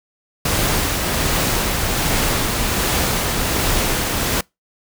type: noise with tremolo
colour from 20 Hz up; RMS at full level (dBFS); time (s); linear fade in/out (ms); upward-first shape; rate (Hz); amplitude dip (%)
pink; -18; 0.45-4.41; 5; sine; 1.3; 25
effects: noise-tail reverb RT60 0.2 s tail -25 dB re dry